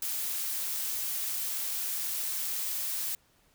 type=noise; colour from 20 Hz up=blue; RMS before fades=-33 dBFS; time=0.02-3.15 s; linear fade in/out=2 ms; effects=pink hiss -66 dBFS RMS until 3.54 s